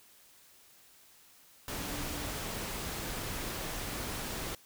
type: tone in noise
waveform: sine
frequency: 293.7 Hz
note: D4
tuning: in tune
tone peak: -45 dBFS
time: 1.77-2.29 s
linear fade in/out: 2 ms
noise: pink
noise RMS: -38 dBFS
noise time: 1.68-4.55 s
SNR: -10 dB
effects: white hiss -60 dBFS RMS until 4.65 s